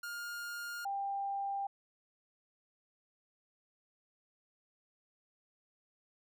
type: tone pair in turn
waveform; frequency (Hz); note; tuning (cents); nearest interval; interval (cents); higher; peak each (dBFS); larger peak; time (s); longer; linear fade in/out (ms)
45% pulse / sine; 1414 / 793.6; F6 / G5; +21 / +21; minor seventh; 1000; first; -40 / -34; second; 0.03-0.85 / 0.85-1.67; neither; 5
effects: none